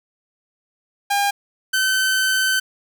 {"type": "tone pair in turn", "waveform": "sawtooth", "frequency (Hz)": [806, 1531.7], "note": ["G5", "G6"], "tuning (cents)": [48, -41], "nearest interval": "major seventh", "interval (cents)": 1111, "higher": "second", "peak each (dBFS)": -13, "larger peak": "neither", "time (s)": [[1.1, 1.31], [1.73, 2.6]], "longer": "second", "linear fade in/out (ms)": 10, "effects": []}